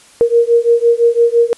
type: beating tone pair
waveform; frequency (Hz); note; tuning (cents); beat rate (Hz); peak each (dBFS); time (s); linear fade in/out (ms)
sine; 466.2 / 472.1; A#4 / A#4; 0 / +22; 5.9; -11; 0.21-1.53; 0
effects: white hiss -44 dBFS RMS until 1.57 s + resampled to 24000 Hz